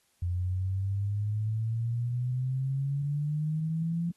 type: exponential sweep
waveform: sine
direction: up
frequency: 87.31 to 172 Hz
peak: -27 dBFS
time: 0.22-4.11 s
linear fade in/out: 5 ms
effects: white hiss -70 dBFS RMS until 4.16 s + AAC 32 kbps